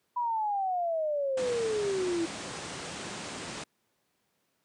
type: exponential sweep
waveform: sine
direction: down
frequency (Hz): 987.8 to 326.3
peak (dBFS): -27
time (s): 0.16-2.26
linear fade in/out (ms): 10
type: low-pass noise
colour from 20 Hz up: pink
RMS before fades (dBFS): -38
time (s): 1.37-3.64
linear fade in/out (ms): 5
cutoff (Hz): 9300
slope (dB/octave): 96
effects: pink hiss -75 dBFS RMS until 4.64 s + high-pass 150 Hz 12 dB/octave